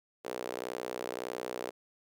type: tone with high-pass filter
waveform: sawtooth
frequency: 61.74 Hz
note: B1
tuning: in tune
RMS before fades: -39 dBFS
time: 0.24-1.71 s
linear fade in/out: 20 ms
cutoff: 450 Hz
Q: 2.4
effects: none